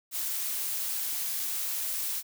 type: noise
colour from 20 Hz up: blue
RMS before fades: -32 dBFS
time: 0.11-2.23 s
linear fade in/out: 50 ms
effects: none